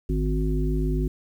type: harmonic tone with a mistuned harmonic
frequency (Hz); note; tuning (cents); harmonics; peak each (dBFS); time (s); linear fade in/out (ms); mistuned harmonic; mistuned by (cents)
51.91; G#1; 0; 1 / 3 / 5 / 7; -23 / -28 / -30 / -31; 0.09-1.08; 5; 3; -31
effects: 9-bit